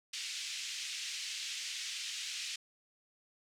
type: band-pass noise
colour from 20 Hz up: pink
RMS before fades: -41 dBFS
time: 0.13-2.56 s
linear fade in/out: 5 ms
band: 2400 to 7300 Hz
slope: 24 dB/octave
effects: none